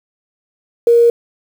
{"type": "tone with quantisation", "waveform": "sine", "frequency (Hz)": 469.9, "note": "A#4", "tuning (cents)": 14, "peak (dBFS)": -6, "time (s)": [0.87, 1.1], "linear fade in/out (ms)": 2, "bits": 6, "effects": []}